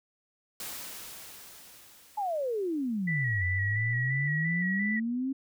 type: noise with exponential decay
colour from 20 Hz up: white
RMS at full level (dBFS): -38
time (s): 0.6-3.82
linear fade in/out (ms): 2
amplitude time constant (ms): 700
type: exponential two-way sweep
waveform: sine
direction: down then up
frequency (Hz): 869 to 89.3 to 273.2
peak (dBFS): -28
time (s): 2.17-5.33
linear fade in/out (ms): 10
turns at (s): 3.45
type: tone with vibrato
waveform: sine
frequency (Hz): 1946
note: B6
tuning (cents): -26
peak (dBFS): -29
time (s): 3.07-5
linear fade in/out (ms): 10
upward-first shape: square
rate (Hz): 2.9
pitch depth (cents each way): 26
effects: none